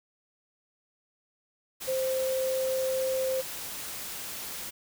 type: tone in noise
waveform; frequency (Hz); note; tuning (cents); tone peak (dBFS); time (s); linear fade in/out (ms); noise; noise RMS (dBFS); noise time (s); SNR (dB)
sine; 523.3; C5; 0; -26; 1.87-3.42; 20; white; -38; 1.8-4.71; +9
effects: none